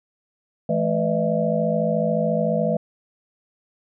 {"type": "tone cluster", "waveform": "sine", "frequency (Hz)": [166, 215.3, 496.1, 606, 660], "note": ["E3", "A3", "B4", "D#5", "E5"], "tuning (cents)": [12, -37, 8, -46, 2], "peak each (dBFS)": -25, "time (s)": [0.69, 2.77], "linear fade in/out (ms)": 5, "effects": []}